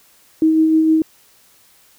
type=tone with tremolo; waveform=sine; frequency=317.4 Hz; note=D#4; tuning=35 cents sharp; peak=-9 dBFS; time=0.42-1.02 s; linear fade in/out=2 ms; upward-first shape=sine; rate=6.5 Hz; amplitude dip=30%; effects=white hiss -52 dBFS RMS until 1.98 s